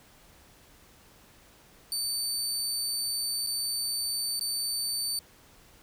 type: tone with dropouts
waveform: 25% pulse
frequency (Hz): 4562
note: C#8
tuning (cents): +49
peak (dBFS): -24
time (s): 1.92-5.19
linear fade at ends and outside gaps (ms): 1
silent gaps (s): 3.465-3.471 / 4.395-4.41
effects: pink hiss -57 dBFS RMS until 5.82 s